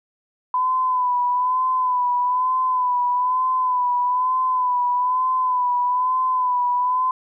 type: tone with vibrato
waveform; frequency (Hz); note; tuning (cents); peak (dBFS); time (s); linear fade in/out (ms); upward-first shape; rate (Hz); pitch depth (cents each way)
sine; 1003; B5; +26; -17; 0.54-7.11; 2; sine; 1.1; 40
effects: none